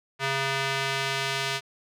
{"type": "tone with band-pass filter sweep", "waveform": "square", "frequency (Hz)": 136.2, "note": "C#3", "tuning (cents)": -30, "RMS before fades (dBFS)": -28, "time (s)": [0.19, 1.61], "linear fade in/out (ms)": 50, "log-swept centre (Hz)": [2100, 3300], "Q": 0.85, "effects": []}